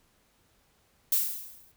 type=noise with exponential decay; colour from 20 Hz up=violet; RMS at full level=-22 dBFS; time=1.12-1.72 s; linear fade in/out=5 ms; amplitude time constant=130 ms; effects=pink hiss -67 dBFS RMS until 1.76 s